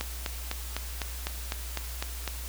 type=click train; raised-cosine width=0.2 ms; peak=-13 dBFS; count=10; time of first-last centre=0.01-2.277 s; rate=3.97 Hz; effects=added 60 Hz sine -36 dBFS peak until 2.48 s + white hiss -42 dBFS RMS until 2.48 s